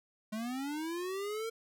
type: linear sweep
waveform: square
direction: up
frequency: 210.3 to 459 Hz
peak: -36 dBFS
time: 0.32-1.5 s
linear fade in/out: 10 ms
effects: none